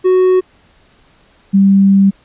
triangle / sine tone pair in turn, 370 / 196 Hz, F#4 / G3, 0 / 0 cents, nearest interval major seventh, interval 1100 cents, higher first, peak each -5 dBFS, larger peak neither, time 0.04-0.41 / 1.53-2.11 s, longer second, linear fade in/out 20 ms, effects pink hiss -50 dBFS RMS until 2.24 s + resampled to 8000 Hz

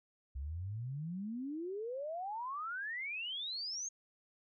sine exponential sweep, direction up, 64 to 6580 Hz, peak -38 dBFS, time 0.35-3.89 s, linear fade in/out 10 ms, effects none

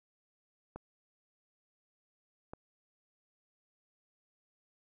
clicks, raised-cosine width 1 ms, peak -29 dBFS, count 2, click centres 0.76 / 2.535 s, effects none

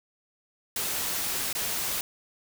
white noise with dropouts, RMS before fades -30 dBFS, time 0.76-2.01 s, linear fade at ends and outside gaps 2 ms, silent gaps 1.529-1.55 s, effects none

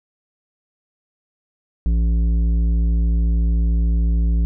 triangle tone with tanh clipping, 56.8 Hz, A#1, 44 cents flat, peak -16 dBFS, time 1.86-4.45 s, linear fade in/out 0 ms, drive 14 dB, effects none

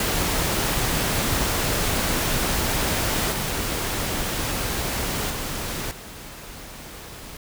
pink noise with level steps, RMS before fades -23 / -26 / -29 / -39 dBFS, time 0-7.37 s, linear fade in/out 2 ms, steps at 3.32 / 5.3 / 5.91 s, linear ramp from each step 2 ms, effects none

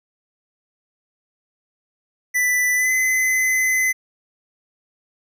square tone with pitch glide, 1986 to 2034 Hz, B6 to C7, +9 to -50 cents, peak -17 dBFS, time 2.34-3.93 s, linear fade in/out 20 ms, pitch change +41 cents, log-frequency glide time 2.75-2.92 s, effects none

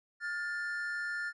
triangle tone pair together, 1419.1 / 1766 Hz, F6 / A6, +27 / +6 cents, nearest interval major third, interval 379 cents, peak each -35 / -35 dBFS, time 0.2-1.33 s, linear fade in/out 50 ms, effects resampled to 24000 Hz

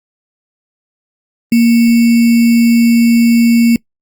sine tone with sample-and-hold, 233.1 Hz, A#3, in tune, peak -5 dBFS, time 1.52-3.76 s, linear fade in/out 2 ms, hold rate 2450 Hz, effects noise-tail reverb RT60 0.1 s tail -24 dB re dry + Opus 32 kbps

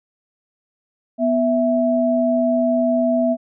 sine tone pair together, 246.6 / 658.3 Hz, B3 / E5, -2 / -3 cents, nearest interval octave + perfect fourth, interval 1699 cents, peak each -18 / -17 dBFS, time 1.18-3.37 s, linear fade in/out 50 ms, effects none

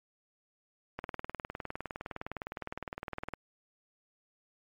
click train, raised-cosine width 0.5 ms, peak -22 dBFS, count 47, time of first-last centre 0.99-3.337 s, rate 19.6 Hz, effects MP3 64 kbps

